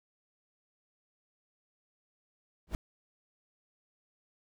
brown noise with exponential growth, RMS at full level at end -30 dBFS, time 2.67-2.75 s, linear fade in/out 1 ms, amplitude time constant 17 ms, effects none

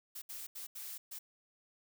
blue noise bursts at uneven times, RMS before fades -45 dBFS, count 5, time 0.15-0.22 / 0.29-0.47 / 0.55-0.67 / 0.75-0.98 / 1.11-1.19 s, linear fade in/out 10 ms, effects none

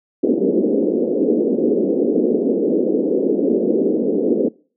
white band-pass noise, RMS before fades -17 dBFS, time 0.23-4.49 s, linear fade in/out 10 ms, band 210 to 480 Hz, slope 48 dB/octave, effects noise-tail reverb RT60 0.4 s tail -23 dB re dry

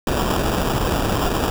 pink noise with sample-and-hold, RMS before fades -20 dBFS, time 0.07-1.5 s, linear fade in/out 2 ms, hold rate 2100 Hz, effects none

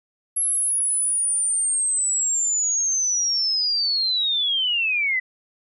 sine linear sweep, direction down, 11175 to 1975.5 Hz, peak -19 dBFS, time 0.36-5.2 s, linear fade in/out 10 ms, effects none

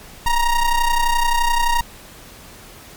square ring-modulated tone, 466.2 Hz, A#4, in tune, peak -12 dBFS, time 0.26-1.81 s, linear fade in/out 2 ms, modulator 482 Hz, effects pink hiss -41 dBFS RMS until 2.96 s + MP3 96 kbps

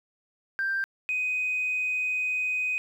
sine tone pair in turn, 1577 / 2503 Hz, G6 / D#7, +10 / +10 cents, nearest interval minor sixth, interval 800 cents, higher second, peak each -24 dBFS, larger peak neither, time 0.59-0.84 / 1.09-2.78 s, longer second, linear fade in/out 0 ms, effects tanh soft clip ceiling -21 dBFS + 10-bit

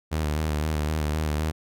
sawtooth tone with vibrato, 76.6 Hz, D#2, 27 cents flat, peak -20 dBFS, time 0.11-1.52 s, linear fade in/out 20 ms, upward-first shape square, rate 3.9 Hz, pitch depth 34 cents each way, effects none

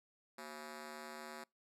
10% pulse ring-modulated tone, 303.8 Hz, D#4, 41 cents flat, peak -36 dBFS, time 0.38-1.44 s, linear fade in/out 5 ms, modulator 71.7 Hz, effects noise-tail reverb RT60 0.2 s tail -26 dB re dry + resampled to 32000 Hz

